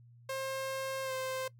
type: tone with pitch glide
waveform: sawtooth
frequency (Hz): 533 to 522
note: C5 to C5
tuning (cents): +32 to -4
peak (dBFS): -31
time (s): 0.29-1.48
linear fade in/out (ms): 5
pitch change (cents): -36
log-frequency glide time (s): 1.03-1.13
effects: noise-tail reverb RT60 0.1 s tail -20 dB re dry + added 119 Hz sine -55 dBFS peak until 1.59 s